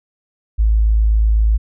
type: tone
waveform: sine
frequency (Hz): 54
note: A1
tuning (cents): -32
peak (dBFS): -10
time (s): 0.58-1.58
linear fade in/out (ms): 20
effects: none